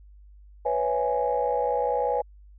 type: chord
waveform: sine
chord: C# minor seventh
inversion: third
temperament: equal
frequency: 493.9 / 554.4 / 659.3 / 830.6 Hz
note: B4 / C#5 / E5 / G#5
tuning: 0 / 0 / 0 / 0 cents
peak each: -26 / -28 / -32 / -26 dBFS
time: 0.65-2.22 s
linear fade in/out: 10 ms
effects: tanh soft clip ceiling -13 dBFS + added 50 Hz sine -47 dBFS peak until 2.58 s